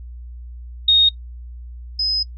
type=tone pair in turn; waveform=sine; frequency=3721 / 5063 Hz; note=A#7 / D#8; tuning=-4 / +29 cents; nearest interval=perfect fourth; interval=533 cents; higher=second; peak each=-9 / -17 dBFS; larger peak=first; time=0.88-1.09 / 1.99-2.23 s; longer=second; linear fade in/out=5 ms; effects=noise-tail reverb RT60 0.1 s tail -22 dB re dry + added 60 Hz sine -32 dBFS peak until 2.37 s